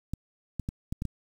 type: clicks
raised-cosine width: 5 ms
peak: -19 dBFS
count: 6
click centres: 0.136 / 0.597 / 0.689 / 0.925 / 1.021 / 1.053 s
effects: 8-bit